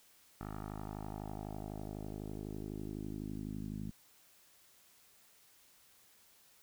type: tone with low-pass filter sweep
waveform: 10% pulse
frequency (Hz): 52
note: G#1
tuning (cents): +3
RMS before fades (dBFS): -43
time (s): 0.41-3.91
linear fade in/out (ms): 0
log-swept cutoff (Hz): 1300 to 210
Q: 2.2
effects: white hiss -65 dBFS RMS until 6.62 s